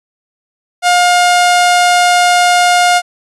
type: tone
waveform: sawtooth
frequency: 711 Hz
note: F5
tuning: 31 cents sharp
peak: -3 dBFS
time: 0.82-3.02 s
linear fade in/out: 50 ms
effects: resampled to 24000 Hz